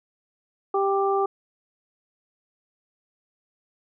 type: harmonic tone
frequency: 393.2 Hz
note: G4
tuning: 5 cents sharp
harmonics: 1 / 2 / 3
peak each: -22 / -25 / -27 dBFS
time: 0.74-1.26 s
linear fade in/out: 5 ms
effects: none